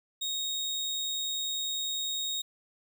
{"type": "tone", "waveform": "30% pulse", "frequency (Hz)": 3750, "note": "A#7", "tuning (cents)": 10, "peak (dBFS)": -28, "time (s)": [0.21, 2.42], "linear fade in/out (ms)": 10, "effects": []}